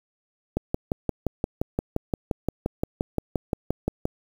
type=click train; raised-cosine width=2 ms; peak=-10 dBFS; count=21; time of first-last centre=0.57-4.054 s; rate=5.74 Hz; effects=7-bit